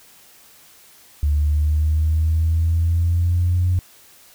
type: exponential sweep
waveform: sine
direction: up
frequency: 73 to 90.5 Hz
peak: -14 dBFS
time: 1.23-3.79 s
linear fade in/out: 0 ms
effects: tanh soft clip ceiling -10 dBFS + white hiss -49 dBFS RMS until 4.34 s